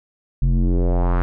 square tone with low-pass filter sweep, 44.01 Hz, F1, 14 cents sharp, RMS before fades -17 dBFS, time 0.42-1.22 s, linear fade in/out 0 ms, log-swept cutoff 140 to 1500 Hz, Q 2.2, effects none

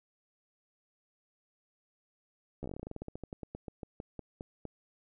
slowing click train, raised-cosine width 2 ms, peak -27 dBFS, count 26, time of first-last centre 2.63-4.653 s, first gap 13 ms, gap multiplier 1.13, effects none

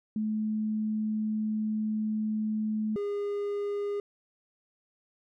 sine / triangle tone pair in turn, 215.6 / 407.7 Hz, A3 / G#4, -35 / -32 cents, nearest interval major seventh, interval 1103 cents, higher second, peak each -27 dBFS, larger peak neither, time 0.16-2.96 / 2.96-4 s, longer first, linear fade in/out 2 ms, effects none

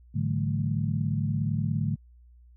sine tone cluster, 106.7 / 146.7 / 163.9 / 188 / 217.8 Hz, G#2 / D3 / E3 / F#3 / A3, +47 / -2 / -10 / +28 / -17 cents, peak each -29 / -28 / -36 / -36 / -33 dBFS, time 0.14-1.96 s, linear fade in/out 20 ms, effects added 60 Hz sine -51 dBFS peak until 2.56 s

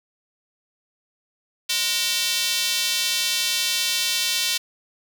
square tone with high-pass filter, 207.3 Hz, G#3, 3 cents flat, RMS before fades -23 dBFS, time 1.69-4.58 s, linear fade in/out 10 ms, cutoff 3500 Hz, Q 1.6, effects none

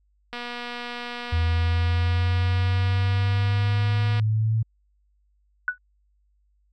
click train, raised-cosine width 0.3 ms, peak -18 dBFS, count 933, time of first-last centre 0.33-4.197 s, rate 241 Hz
sine exponential sweep, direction up, 82.41 to 112 Hz, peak -19 dBFS, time 1.32-4.63 s, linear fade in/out 10 ms
sine tone with exponential decay, 1480 Hz, F#6, in tune, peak -17 dBFS, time 5.68-5.78 s, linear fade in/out 1 ms, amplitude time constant 20 ms
effects added 50 Hz sine -62 dBFS peak until 6.72 s

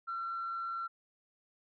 sine tone with frequency modulation, 1358 Hz, F6, 49 cents flat, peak -34 dBFS, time 0.07-0.88 s, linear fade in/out 20 ms, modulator 105 Hz, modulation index 0.3, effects tanh soft clip ceiling -31 dBFS

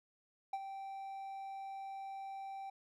triangle tone with ADSR envelope, 780 Hz, G5, 9 cents flat, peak -32 dBFS, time 0.53-2.7 s, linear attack 5 ms, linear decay 45 ms, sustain -9 dB, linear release 6 ms, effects none

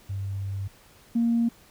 sine tone pair in turn, 98 / 233.1 Hz, G2 / A#3, 0 / 0 cents, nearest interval octave + minor third, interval 1500 cents, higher second, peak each -28 / -19 dBFS, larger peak second, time 0.09-0.68 / 1.15-1.49 s, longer first, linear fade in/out 10 ms, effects tanh soft clip ceiling -15 dBFS + pink hiss -55 dBFS RMS until 1.7 s

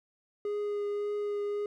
triangle tone with vibrato, 412.1 Hz, G#4, 13 cents flat, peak -28 dBFS, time 0.45-1.66 s, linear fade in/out 2 ms, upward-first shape triangle, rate 1.8 Hz, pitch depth 12 cents each way, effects none

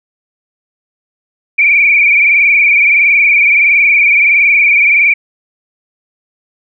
sine tone with frequency modulation, 2326 Hz, D7, 17 cents flat, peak -5 dBFS, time 1.58-5.14 s, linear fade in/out 10 ms, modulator 21.5 Hz, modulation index 4.3, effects none

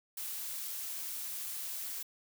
blue noise, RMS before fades -40 dBFS, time 0.17-2.03 s, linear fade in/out 5 ms, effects none

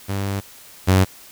sawtooth tone pair in turn, 98.9 / 94.1 Hz, G2 / F#2, +16 / +30 cents, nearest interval minor second, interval 86 cents, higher first, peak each -18 / -8 dBFS, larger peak second, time 0.08-0.41 / 0.87-1.05 s, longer first, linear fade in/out 20 ms, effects white hiss -44 dBFS RMS until 1.31 s

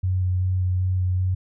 sine tone with vibrato, 92 Hz, F#2, 9 cents flat, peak -19 dBFS, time 0.03-1.35 s, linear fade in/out 10 ms, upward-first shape square, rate 2.6 Hz, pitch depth 11 cents each way, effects none

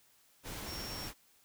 sine tone in noise, 5500 Hz, F8, 27 cents flat, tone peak -44 dBFS, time 0.65-1.1 s, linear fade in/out 50 ms, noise pink, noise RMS -43 dBFS, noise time 0.43-1.14 s, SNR -4 dB, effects white hiss -67 dBFS RMS until 1.44 s

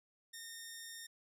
10% pulse tone, 1833 Hz, A#6, 30 cents flat, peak -38 dBFS, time 0.33-1.07 s, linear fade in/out 10 ms, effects none

